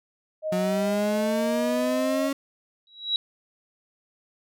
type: tone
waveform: sine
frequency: 624 Hz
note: D#5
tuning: 5 cents sharp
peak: -25 dBFS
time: 0.42-2.31 s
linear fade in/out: 50 ms
type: linear sweep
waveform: 35% pulse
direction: up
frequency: 180 to 277.2 Hz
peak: -23 dBFS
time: 0.52-2.33 s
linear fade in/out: 5 ms
type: tone with exponential growth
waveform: sine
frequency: 3880 Hz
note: B7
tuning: 31 cents flat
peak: -18 dBFS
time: 2.87-3.16 s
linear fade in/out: 1 ms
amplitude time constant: 62 ms
effects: none